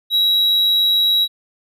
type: tone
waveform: triangle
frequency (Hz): 3871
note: B7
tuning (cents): -35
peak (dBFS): -11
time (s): 0.1-1.28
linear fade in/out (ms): 50
effects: none